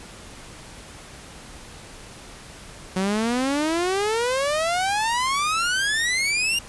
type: exponential sweep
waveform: sawtooth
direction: up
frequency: 183.5 to 2851 Hz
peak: -17 dBFS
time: 2.96-6.59 s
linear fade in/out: 5 ms
effects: pink hiss -42 dBFS RMS until 6.68 s + resampled to 24000 Hz